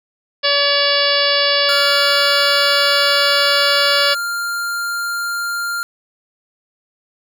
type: harmonic tone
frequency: 570 Hz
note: C#5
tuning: 48 cents sharp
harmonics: 1 / 2 / 3 / 4 / 5 / 6 / 7 / 8 / 9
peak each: -19 / -23 / -21 / -24 / -21 / -21 / -24 / -20 / -23 dBFS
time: 0.43-4.15 s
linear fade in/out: 20 ms
type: tone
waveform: square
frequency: 1396.9 Hz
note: F6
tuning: in tune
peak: -20 dBFS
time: 1.69-5.83 s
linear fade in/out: 0 ms
effects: none